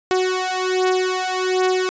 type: beating tone pair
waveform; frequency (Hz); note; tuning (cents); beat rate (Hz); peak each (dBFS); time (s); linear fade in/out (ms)
sawtooth; 370 / 371.3; F#4 / F#4; 0 / +6; 1.3; -17; 0.11-1.89; 0
effects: resampled to 16000 Hz